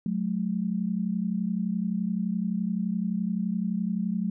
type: tone pair together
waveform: sine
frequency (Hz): 183.7 / 215.4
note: F#3 / A3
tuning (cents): -12 / -37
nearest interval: minor third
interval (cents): 275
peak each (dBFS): -28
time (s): 0.06-4.3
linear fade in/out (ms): 2
effects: none